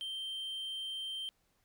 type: tone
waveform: triangle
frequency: 3136 Hz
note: G7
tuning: in tune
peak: -36 dBFS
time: 0.01-1.29 s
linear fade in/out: 0 ms
effects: pink hiss -75 dBFS RMS until 1.64 s